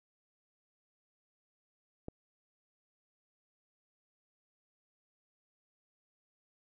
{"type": "click", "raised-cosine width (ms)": 2, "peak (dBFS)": -27, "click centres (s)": 2.084, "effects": []}